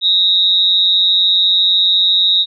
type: tone with amplitude modulation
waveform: sine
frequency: 3772 Hz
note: A#7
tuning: 20 cents sharp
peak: -6 dBFS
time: 0.01-2.46 s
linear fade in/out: 50 ms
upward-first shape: sine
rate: 186 Hz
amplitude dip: 70%
effects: none